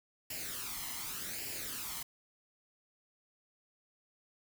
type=noise with flanger; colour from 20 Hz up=white; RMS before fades=-41 dBFS; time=0.3-2.03 s; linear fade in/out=5 ms; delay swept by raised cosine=0.4 to 0.99 ms; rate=0.86 Hz; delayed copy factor=+0.65; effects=none